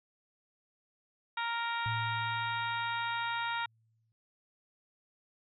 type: harmonic tone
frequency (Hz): 466.2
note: A#4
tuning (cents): 0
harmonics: 2 / 3 / 4 / 5 / 6 / 7 / 8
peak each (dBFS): -35 / -37 / -41 / -43 / -47 / -48 / -43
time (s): 1.37-3.66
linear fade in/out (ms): 5
type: tone with exponential decay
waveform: sine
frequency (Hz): 112.2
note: A2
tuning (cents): +34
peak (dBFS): -33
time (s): 1.86-4.12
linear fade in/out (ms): 0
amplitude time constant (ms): 490
effects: none